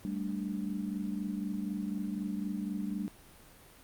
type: chord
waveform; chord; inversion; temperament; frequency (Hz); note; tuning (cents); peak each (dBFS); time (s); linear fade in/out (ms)
sine; G suspended second; none; equal; 196 / 220 / 293.7; G3 / A3 / D4; 0 / 0 / 0; -35 / -38 / -39; 0.05-3.08; 0
effects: pink hiss -56 dBFS RMS until 3.83 s + Opus 32 kbps

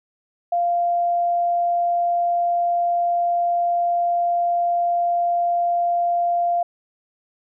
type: tone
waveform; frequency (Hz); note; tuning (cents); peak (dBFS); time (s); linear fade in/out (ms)
sine; 695; F5; -9; -17; 0.52-6.63; 5
effects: none

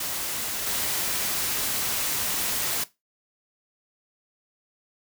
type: noise with level steps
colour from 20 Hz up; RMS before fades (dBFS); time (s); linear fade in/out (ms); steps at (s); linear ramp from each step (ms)
white; -30 / -27; 0-2.84; 5; 0.66; 10
effects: noise-tail reverb RT60 0.2 s tail -17 dB re dry

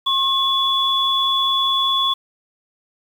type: tone pair together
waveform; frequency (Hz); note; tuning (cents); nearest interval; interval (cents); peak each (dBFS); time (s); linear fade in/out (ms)
sine; 1079 / 3426; C#6 / A7; -47 / -47; octave + minor sixth; 2000; -20 / -17; 0.06-2.14; 10
effects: 7-bit

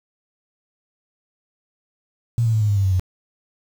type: tone with pitch steps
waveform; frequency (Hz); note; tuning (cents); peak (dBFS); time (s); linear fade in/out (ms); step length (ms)
sine; 117.1 / 113.11 / 109.26 / 105.54 / 101.94 / 98.47 / 95.11 / 91.87; A#2 / A2 / A2 / G#2 / G#2 / G2 / F#2 / F#2; +8 / +48 / -12 / +28 / -32 / +8 / +48 / -12; -15; 2.38-2.996; 0; 77
effects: 7-bit

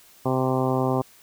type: harmonic tone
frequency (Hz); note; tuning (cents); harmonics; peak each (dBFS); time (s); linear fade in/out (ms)
130; C3; -11; 1 / 2 / 3 / 4 / 5 / 6 / 7 / 8 / 9; -26 / -26 / -27 / -29 / -31 / -30 / -34 / -32 / -38; 0.25-1.02; 10
effects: white hiss -53 dBFS RMS until 1.22 s

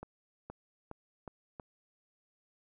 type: accelerating click train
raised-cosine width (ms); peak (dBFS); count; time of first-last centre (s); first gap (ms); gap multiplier
1; -29; 5; 0.03-1.598; 470; 0.88
effects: none

